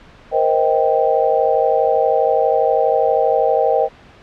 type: chord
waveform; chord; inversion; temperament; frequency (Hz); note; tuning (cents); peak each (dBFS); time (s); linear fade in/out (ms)
sine; C minor seventh; third; just; 470.9 / 523.3 / 627.9 / 784.9; Bb4 / C5 / Eb5 / G5; +18 / 0 / +16 / +2; -18; 0.31-3.89; 50
effects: pink hiss -44 dBFS RMS until 4.22 s + low-pass 3000 Hz 12 dB/octave